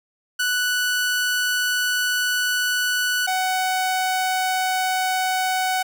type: tone pair in turn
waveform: sawtooth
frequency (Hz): 1482 / 747.2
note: F#6 / F#5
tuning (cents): +2 / +17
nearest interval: octave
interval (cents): 1185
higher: first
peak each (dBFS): -16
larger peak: neither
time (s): 0.39-3.27 / 3.27-5.83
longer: first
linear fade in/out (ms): 10
effects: none